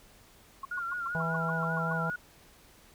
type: tone bursts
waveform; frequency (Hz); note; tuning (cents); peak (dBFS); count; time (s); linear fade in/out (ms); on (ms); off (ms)
sine; 1087; C#6; -34; -34; 10; 0.63-1.93; 5; 22; 120
type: tone with vibrato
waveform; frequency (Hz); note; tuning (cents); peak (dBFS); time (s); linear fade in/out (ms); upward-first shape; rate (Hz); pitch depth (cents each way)
sine; 1409; F6; +15; -32; 0.71-2.16; 5; sine; 5.1; 61
type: harmonic tone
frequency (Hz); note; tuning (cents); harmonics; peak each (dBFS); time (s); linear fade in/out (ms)
164.1; E3; -8; 1 / 3 / 4 / 5 / 6; -32 / -40 / -38 / -39 / -41; 1.15-2.1; 0
effects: pink hiss -58 dBFS RMS until 2.94 s